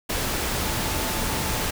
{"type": "tone in noise", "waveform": "sine", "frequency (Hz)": 880, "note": "A5", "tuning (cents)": 0, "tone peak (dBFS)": -36, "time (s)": [0.65, 1.65], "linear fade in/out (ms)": 10, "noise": "pink", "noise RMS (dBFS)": -26, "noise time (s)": [0.09, 1.71], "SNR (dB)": -13, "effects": []}